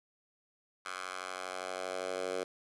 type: tone with high-pass filter sweep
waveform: 10% pulse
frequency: 92.5 Hz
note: F#2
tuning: in tune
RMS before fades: -39 dBFS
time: 0.85-2.44 s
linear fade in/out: 10 ms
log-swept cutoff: 1200 to 460 Hz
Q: 2
effects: resampled to 24000 Hz + 10-bit